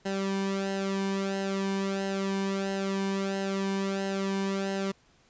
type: tone with flanger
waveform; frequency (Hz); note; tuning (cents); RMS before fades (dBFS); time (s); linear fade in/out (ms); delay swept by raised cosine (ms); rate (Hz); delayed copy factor
sawtooth; 194.9; G3; -10; -30; 0.05-4.92; 10; 0.85 to 1.54; 1.5; -0.7
effects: pink hiss -63 dBFS RMS until 5.29 s + resampled to 16000 Hz